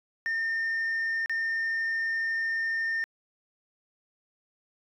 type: tone with dropouts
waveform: sine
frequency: 1814 Hz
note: A#6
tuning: 48 cents flat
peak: -24 dBFS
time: 0.26-3.04 s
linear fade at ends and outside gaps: 0 ms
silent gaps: 1.26-1.296 s
effects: tanh soft clip ceiling -25 dBFS